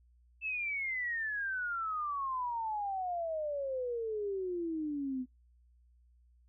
sine exponential sweep, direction down, 2655 to 249.3 Hz, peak -33 dBFS, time 0.41-5.26 s, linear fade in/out 50 ms, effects noise-tail reverb RT60 0.2 s tail -25 dB re dry + added 60 Hz sine -62 dBFS peak until 6.48 s

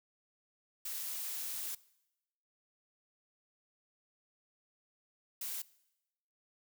blue noise bursts at uneven times, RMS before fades -40 dBFS, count 2, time 0.85-1.75 / 5.41-5.62 s, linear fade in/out 5 ms, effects noise-tail reverb RT60 0.9 s tail -21 dB re dry

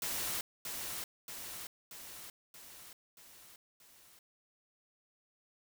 white noise with echo, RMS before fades -37 dBFS, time 0.02-0.41 s, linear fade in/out 2 ms, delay 630 ms, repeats 6, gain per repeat -4 dB, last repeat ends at 4.19 s, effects none

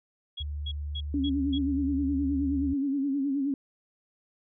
sine tone bursts, 3322 Hz, G#7, in tune, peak -34 dBFS, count 5, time 0.37-1.585 s, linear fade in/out 10 ms, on 59 ms, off 230 ms
sine tone with pitch glide, 73.42 to 74.49 Hz, D2 to D2, 0 to +25 cents, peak -31 dBFS, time 0.4-2.74 s, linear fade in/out 10 ms, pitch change +25 cents, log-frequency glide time 0.88-2.5 s
sine tone with vibrato, 277.2 Hz, C#4, in tune, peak -25 dBFS, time 1.14-3.54 s, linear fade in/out 2 ms, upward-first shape sine, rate 9.5 Hz, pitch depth 72 cents each way
effects none

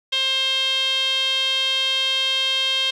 sawtooth tone with band-pass filter, 530 Hz, C5, 22 cents sharp, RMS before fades -21 dBFS, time 0.12-2.91 s, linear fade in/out 10 ms, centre 3300 Hz, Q 8, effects none

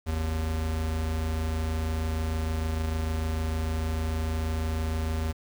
square tone pair together, 53.26 / 79.8 Hz, G#1 / D#2, +44 / +44 cents, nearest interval perfect fifth, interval 700 cents, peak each -35 / -28 dBFS, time 0.06-5.33 s, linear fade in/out 20 ms, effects 9-bit

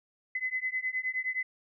sine beating tone pair, 2023 / 2032.6 Hz, B6 / B6, +41 / +49 cents, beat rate 9.6 Hz, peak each -33 / -33 dBFS, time 0.35-1.43 s, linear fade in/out 5 ms, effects none

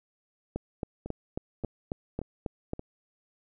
two click trains, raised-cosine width 2 ms, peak -24 / -18 dBFS, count 4 / 9, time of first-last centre 1.06-2.794 / 0.56-2.734 s, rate 1.73 / 3.68 Hz, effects none

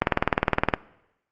click train, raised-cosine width 0.5 ms, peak -3 dBFS, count 15, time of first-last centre 0.02-0.738 s, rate 19.5 Hz, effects noise-tail reverb RT60 0.9 s tail -20 dB re dry + Opus 32 kbps

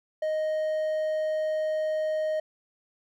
triangle tone with hard clipping, 622.3 Hz, D#5, in tune, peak -26 dBFS, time 0.22-2.4 s, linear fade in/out 5 ms, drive 6 dB, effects none

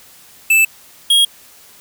square tone pair in turn, 2637 / 3276 Hz, E7 / G#7, 0 / -24 cents, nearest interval major third, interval 376 cents, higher second, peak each -9 dBFS, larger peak neither, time 0.5-0.65 / 1.1-1.25 s, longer neither, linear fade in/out 5 ms, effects white hiss -44 dBFS RMS until 1.8 s

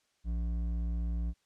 sine tone with hard clipping, 57.9 Hz, A#1, 11 cents flat, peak -32 dBFS, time 0.24-1.34 s, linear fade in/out 50 ms, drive 8 dB, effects white hiss -74 dBFS RMS until 1.45 s + low-pass 7000 Hz 12 dB/octave

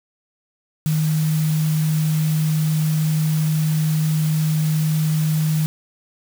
sine tone in noise, 155.56 Hz, D#3, in tune, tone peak -16 dBFS, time 0.86-5.66 s, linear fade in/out 0 ms, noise white, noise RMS -33 dBFS, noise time 0.86-5.66 s, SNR +14 dB, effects none

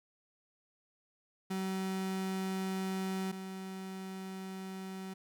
35% pulse tone pair in turn, 189.8 / 189.8 Hz, F#3 / F#3, +44 / +44 cents, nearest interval unison, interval 0 cents, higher neither, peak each -32 / -39 dBFS, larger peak first, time 1.5-3.32 / 3.32-5.14 s, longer neither, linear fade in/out 10 ms, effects none

